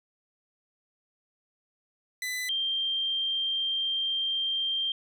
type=tone pair in turn; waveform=sawtooth / sine; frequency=2002 / 3172 Hz; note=B6 / G7; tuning=+23 / +20 cents; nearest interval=minor sixth; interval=797 cents; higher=second; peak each=-27 / -26 dBFS; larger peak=second; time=2.22-2.49 / 2.49-4.92 s; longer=second; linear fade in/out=2 ms; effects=none